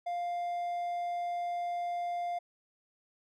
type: tone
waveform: triangle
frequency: 700 Hz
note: F5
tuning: 4 cents sharp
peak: -30 dBFS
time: 0.06-2.39 s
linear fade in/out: 10 ms
effects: none